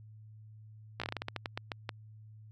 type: slowing click train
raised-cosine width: 0.3 ms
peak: -19 dBFS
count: 14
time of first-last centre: 1-1.892 s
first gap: 16 ms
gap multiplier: 1.22
effects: added 108 Hz sine -50 dBFS peak until 2.51 s + AAC 64 kbps